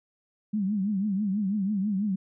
sine tone with vibrato, 201 Hz, G3, 44 cents sharp, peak -24 dBFS, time 0.53-2.16 s, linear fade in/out 10 ms, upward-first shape triangle, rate 6.1 Hz, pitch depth 150 cents each way, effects none

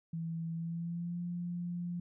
sine tone with pitch glide, 164.81 to 174.61 Hz, E3 to F3, 0 to 0 cents, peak -35 dBFS, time 0.13-2 s, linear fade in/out 5 ms, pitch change +100 cents, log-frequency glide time 0.53-1.21 s, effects none

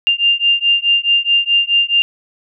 sine beating tone pair, 2794 / 2798.7 Hz, F7 / F7, 0 / +3 cents, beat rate 4.7 Hz, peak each -14 dBFS, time 0.07-2.02 s, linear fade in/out 0 ms, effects none

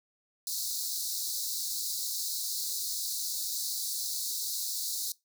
pink high-pass noise, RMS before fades -34 dBFS, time 0.47-5.12 s, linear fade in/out 2 ms, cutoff 3900 Hz, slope 96 dB/octave, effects noise-tail reverb RT60 0.2 s tail -21 dB re dry

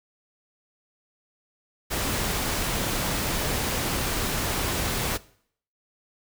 pink noise, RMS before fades -27 dBFS, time 1.9-5.18 s, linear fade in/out 20 ms, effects noise-tail reverb RT60 0.6 s tail -20 dB re dry

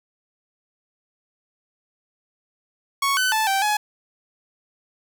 sawtooth tone with pitch steps, 1108 / 1510 / 875 / 779 / 842 Hz, C#6 / F#6 / A5 / G5 / G#5, -1 / +35 / -10 / -11 / +24 cents, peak -15 dBFS, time 3.02-3.77 s, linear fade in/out 5 ms, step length 150 ms, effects none

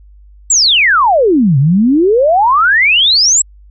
sine exponential two-way sweep, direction down then up, 7870 to 129.2 to 7870 Hz, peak -6 dBFS, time 0.5-3.42 s, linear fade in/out 5 ms, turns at 1.58 s, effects added 50 Hz sine -37 dBFS peak until 3.7 s

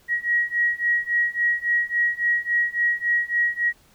sine beating tone pair, 1900 / 1903.6 Hz, A#6 / A#6, +33 / +36 cents, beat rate 3.6 Hz, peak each -23 / -22 dBFS, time 0.08-3.73 s, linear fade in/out 50 ms, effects pink hiss -57 dBFS RMS until 3.94 s

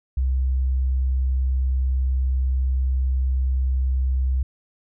sine tone, 64.9 Hz, C2, 13 cents flat, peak -18 dBFS, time 0.17-4.43 s, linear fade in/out 5 ms, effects none

